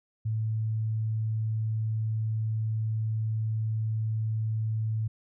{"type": "tone", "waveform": "sine", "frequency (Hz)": 110, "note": "A2", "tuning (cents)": 0, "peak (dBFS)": -26, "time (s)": [0.25, 5.08], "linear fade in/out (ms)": 10, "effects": []}